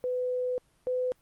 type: tone pair in turn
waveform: sine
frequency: 501 / 504.5 Hz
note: B4 / B4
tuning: +25 / +37 cents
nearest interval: unison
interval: 12 cents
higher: second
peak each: -27 / -26 dBFS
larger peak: second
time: 0.04-0.58 / 0.87-1.12 s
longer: first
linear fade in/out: 0 ms
effects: pink hiss -67 dBFS RMS until 1.21 s + Opus 32 kbps